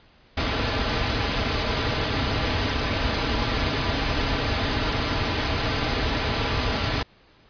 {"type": "noise with comb filter", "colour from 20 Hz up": "pink", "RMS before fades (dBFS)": -24, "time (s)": [0.37, 7.03], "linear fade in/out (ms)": 5, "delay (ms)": 5.5, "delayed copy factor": -0.5, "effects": ["pink hiss -56 dBFS RMS until 7.49 s", "resampled to 11025 Hz"]}